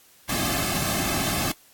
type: noise with comb filter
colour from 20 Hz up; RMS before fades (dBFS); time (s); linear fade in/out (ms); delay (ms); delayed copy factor
pink; -25; 0.29-1.52; 5; 2.1; -0.9
effects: white hiss -55 dBFS RMS until 1.73 s + AAC 64 kbps